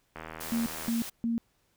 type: click train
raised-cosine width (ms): 0.5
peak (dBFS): -25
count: 59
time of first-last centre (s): 0.16-0.885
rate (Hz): 80
type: noise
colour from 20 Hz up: white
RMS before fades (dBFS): -40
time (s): 0.4-1.1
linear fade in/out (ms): 10
type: tone bursts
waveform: sine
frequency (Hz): 231.6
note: A#3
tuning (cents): -11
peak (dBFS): -26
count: 3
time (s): 0.52-1.38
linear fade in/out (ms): 0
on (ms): 140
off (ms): 220
effects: pink hiss -71 dBFS RMS until 1.76 s